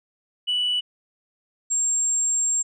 sine tone pair in turn, 2959 / 7456 Hz, F#7 / A#8, -1 / -1 cents, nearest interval octave + major third, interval 1600 cents, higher second, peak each -19 / -18 dBFS, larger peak second, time 0.47-0.81 / 1.7-2.63 s, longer second, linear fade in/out 20 ms, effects tanh soft clip ceiling -17 dBFS

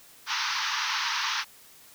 pink band-pass noise, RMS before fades -29 dBFS, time 0.26-1.45 s, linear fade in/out 50 ms, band 880 to 6100 Hz, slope 96 dB/octave, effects white hiss -53 dBFS RMS until 1.94 s

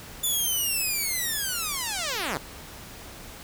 5% pulse linear sweep, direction down, 3520 to 110 Hz, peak -16 dBFS, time 0.23-2.38 s, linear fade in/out 10 ms, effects pink hiss -43 dBFS RMS until 3.43 s

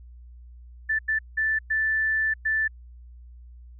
sine tone bursts at uneven times, 1760 Hz, A6, in tune, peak -21 dBFS, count 5, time 0.89-0.99 / 1.08-1.19 / 1.37-1.59 / 1.7-2.34 / 2.45-2.68 s, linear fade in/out 10 ms, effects added 60 Hz sine -43 dBFS peak until 3.79 s

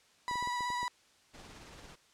35% pulse tone with vibrato, 979 Hz, B5, 15 cents flat, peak -31 dBFS, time 0.28-0.88 s, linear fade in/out 0 ms, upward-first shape square, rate 16 Hz, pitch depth 14 cents each way
clicks, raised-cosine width 2 ms, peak -33 dBFS, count 7, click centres 0.312 / 0.356 / 0.426 / 0.474 / 0.607 / 0.703 / 0.83 s
pink noise with tremolo, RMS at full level -50 dBFS, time 1.33-1.96 s, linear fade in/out 20 ms, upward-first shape triangle, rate 18 Hz, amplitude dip 35%
effects white hiss -65 dBFS RMS until 2.13 s + low-pass 7000 Hz 12 dB/octave

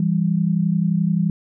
sine tone pair together, 166.7 / 198.24 Hz, E3 / G3, +20 / +20 cents, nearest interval minor third, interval 300 cents, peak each -18 / -20 dBFS, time 0-1.3 s, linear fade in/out 2 ms, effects none

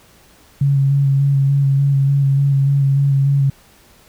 sine tone with vibrato, 138.59 Hz, C#3, in tune, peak -11 dBFS, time 0.61-3.5 s, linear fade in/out 5 ms, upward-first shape square, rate 3.4 Hz, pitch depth 17 cents each way, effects pink hiss -49 dBFS RMS until 4.08 s

